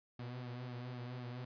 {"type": "tone with flanger", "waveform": "sawtooth", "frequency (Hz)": 123.47, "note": "B2", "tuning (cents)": 0, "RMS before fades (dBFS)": -45, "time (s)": [0.19, 1.45], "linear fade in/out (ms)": 5, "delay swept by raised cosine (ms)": [2, 6], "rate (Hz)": 3.9, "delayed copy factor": -0.7, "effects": ["resampled to 11025 Hz"]}